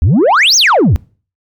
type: exponential two-way sweep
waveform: sine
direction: up then down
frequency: 68 to 6750 to 68 Hz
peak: -3 dBFS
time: 0.02-0.96 s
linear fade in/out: 0 ms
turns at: 0.56 s
effects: noise-tail reverb RT60 0.4 s tail -25 dB re dry + tanh soft clip ceiling -5 dBFS